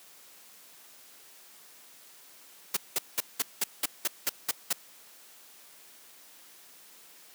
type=noise bursts; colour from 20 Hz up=white; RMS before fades=-27 dBFS; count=10; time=2.74-4.73 s; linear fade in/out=5 ms; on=28 ms; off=190 ms; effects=white hiss -54 dBFS RMS until 7.34 s + high-pass 200 Hz 12 dB/octave